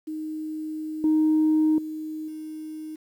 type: tone with level steps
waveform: sine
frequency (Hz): 311.1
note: D#4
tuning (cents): 0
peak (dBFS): -29 / -16 / -30 / -33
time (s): 0.07-2.96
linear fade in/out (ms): 10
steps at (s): 1.04 / 1.78 / 2.28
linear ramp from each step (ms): 2
effects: tanh soft clip ceiling -14 dBFS + 9-bit